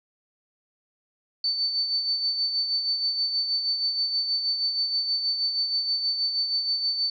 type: tone with tremolo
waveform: sine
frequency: 4530 Hz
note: C#8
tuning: 37 cents sharp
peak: -21 dBFS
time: 1.44-7.1 s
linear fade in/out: 2 ms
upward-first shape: sine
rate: 6.3 Hz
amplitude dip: 50%
effects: none